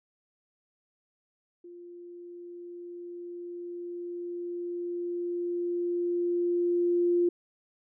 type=tone with level ramp; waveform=sine; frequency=349.2 Hz; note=F4; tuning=in tune; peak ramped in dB=-44 to -21 dBFS; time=1.64-7.29 s; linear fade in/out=5 ms; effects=none